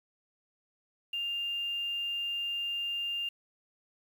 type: tone with quantisation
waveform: sine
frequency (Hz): 2800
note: F7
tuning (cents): +4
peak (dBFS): -31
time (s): 1.13-3.29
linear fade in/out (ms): 5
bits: 9
effects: none